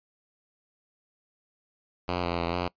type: tone with pitch steps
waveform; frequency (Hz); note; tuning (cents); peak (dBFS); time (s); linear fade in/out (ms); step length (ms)
5% pulse; 89 / 86.3 / 84.9 / 88.7; F2 / F2 / F2 / F2; +33 / -20 / -48 / +27; -16; 2.08-2.68; 5; 150
effects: noise-tail reverb RT60 0.1 s tail -22 dB re dry + resampled to 11025 Hz